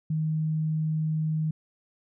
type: tone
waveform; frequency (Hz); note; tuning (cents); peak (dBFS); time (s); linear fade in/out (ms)
sine; 156.6; D#3; +11; -24; 0.1-1.51; 5
effects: none